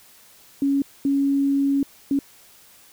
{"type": "tone bursts at uneven times", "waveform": "sine", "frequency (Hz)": 277.9, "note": "C#4", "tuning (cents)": 4, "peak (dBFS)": -17, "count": 3, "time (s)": [[0.62, 0.82], [1.05, 1.83], [2.11, 2.19]], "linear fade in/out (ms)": 2, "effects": ["white hiss -51 dBFS RMS until 2.92 s"]}